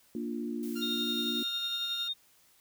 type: chord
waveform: sine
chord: Bb major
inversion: none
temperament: equal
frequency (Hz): 233.1 / 293.7 / 349.2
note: Bb3 / D4 / F4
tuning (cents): 0 / 0 / 0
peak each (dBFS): -35 / -38 / -39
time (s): 0.15-1.43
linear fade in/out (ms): 2
type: noise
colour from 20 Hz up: blue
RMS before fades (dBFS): -49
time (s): 0.63-1.44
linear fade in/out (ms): 0
type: tone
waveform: 15% pulse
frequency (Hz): 1396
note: F6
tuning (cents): -1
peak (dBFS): -34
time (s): 0.75-2.09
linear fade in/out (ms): 20
type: tone with tremolo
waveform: sine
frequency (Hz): 3688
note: A#7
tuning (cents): -19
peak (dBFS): -30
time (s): 0.81-2.14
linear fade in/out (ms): 20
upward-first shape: sine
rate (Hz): 11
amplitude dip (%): 35
effects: white hiss -64 dBFS RMS until 2.6 s